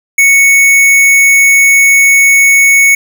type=tone; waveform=square; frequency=2217 Hz; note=C#7; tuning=in tune; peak=-4 dBFS; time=0.18-2.95 s; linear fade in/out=5 ms; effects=none